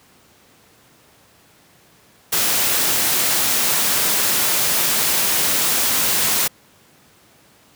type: noise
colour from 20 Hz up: white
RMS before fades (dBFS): -18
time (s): 2.32-6.48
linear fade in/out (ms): 10
effects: pink hiss -52 dBFS RMS until 7.75 s + high-pass 100 Hz 12 dB/octave